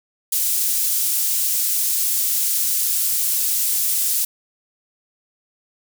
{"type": "high-pass noise", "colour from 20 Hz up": "pink", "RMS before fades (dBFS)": -20, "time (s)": [0.32, 4.25], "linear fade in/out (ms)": 5, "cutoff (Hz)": 8900, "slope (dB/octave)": 12, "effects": []}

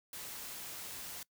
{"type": "noise", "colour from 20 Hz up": "white", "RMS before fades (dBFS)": -45, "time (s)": [0.13, 1.23], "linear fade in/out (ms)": 2, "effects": ["noise-tail reverb RT60 0.1 s tail -22 dB re dry"]}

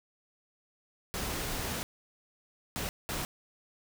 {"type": "noise bursts at uneven times", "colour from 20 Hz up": "pink", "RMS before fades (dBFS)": -35, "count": 3, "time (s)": [[1.14, 1.83], [2.76, 2.89], [3.09, 3.25]], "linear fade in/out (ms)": 0, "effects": []}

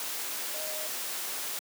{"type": "tone in noise", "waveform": "sine", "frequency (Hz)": 620, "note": "D#5", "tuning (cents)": -6, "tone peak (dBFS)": -40, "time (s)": [0.54, 0.87], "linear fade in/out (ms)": 2, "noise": "white", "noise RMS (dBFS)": -35, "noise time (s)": [0, 1.59], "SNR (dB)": -8, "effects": ["high-pass 300 Hz 12 dB/octave"]}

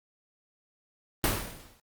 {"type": "noise with exponential decay", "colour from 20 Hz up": "pink", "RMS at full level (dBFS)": -23, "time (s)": [1.24, 1.8], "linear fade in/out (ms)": 1, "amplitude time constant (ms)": 120, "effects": ["Opus 32 kbps"]}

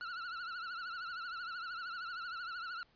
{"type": "tone with vibrato", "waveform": "45% pulse", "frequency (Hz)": 1400, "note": "F6", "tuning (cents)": 4, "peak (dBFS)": -40, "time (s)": [0.01, 2.83], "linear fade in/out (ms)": 0, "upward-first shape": "triangle", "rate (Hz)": 13, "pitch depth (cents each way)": 120, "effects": ["pink hiss -70 dBFS RMS until 2.95 s", "resampled to 11025 Hz"]}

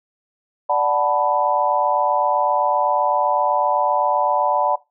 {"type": "chord", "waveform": "sine", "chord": "B minor seventh", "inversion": "first", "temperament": "equal", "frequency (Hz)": [587.3, 740, 880, 987.8], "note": ["D5", "F#5", "A5", "B5"], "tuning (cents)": [0, 0, 0, 0], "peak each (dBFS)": -21, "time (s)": [0.69, 4.76], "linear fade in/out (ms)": 10, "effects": ["noise-tail reverb RT60 0.2 s tail -18 dB re dry"]}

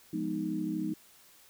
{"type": "chord", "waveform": "sine", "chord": "F half-diminished seventh", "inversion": "none", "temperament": "equal", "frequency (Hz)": [174.61, 207.7, 246.9, 311.1], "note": ["F3", "Ab3", "Cb4", "Eb4"], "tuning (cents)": [0, 0, 0, 0], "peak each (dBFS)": [-38, -37, -39, -33], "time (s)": [0.13, 0.94], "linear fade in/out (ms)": 5, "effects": ["white hiss -59 dBFS RMS until 1.49 s"]}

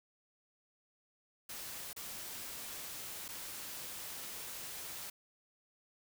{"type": "noise with dropouts", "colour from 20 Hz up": "white", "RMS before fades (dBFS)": -45, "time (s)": [1.49, 5.1], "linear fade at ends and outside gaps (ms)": 5, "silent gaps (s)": [[1.931, 1.963], [3.282, 3.287]], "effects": []}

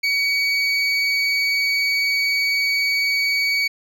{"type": "tone pair together", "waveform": "triangle", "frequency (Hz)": [2258, 4509], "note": ["C#7", "C#8"], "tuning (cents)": [31, 29], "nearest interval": "octave", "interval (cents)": 1198, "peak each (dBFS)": [-17, -22], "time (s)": [0.03, 3.68], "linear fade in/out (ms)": 10, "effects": []}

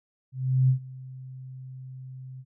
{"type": "tone with ADSR envelope", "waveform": "sine", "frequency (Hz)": 130, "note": "C3", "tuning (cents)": -11, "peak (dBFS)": -16, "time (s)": [0.32, 2.45], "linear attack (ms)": 370, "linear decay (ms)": 98, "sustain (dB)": -22, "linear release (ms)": 52, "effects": []}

